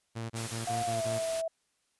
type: tone bursts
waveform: sawtooth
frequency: 114.1 Hz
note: A#2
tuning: 37 cents flat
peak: -31 dBFS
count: 6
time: 0.15-1.195 s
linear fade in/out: 20 ms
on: 150 ms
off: 29 ms
type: noise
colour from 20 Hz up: white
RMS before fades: -39 dBFS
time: 0.35-1.42 s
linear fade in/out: 20 ms
type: tone with pitch glide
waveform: sine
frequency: 710 to 654.8 Hz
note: F5 to E5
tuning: +28 to -12 cents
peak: -30 dBFS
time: 0.67-1.48 s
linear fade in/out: 5 ms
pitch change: -140 cents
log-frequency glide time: 0.85-1.04 s
effects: white hiss -75 dBFS RMS until 1.99 s + resampled to 24000 Hz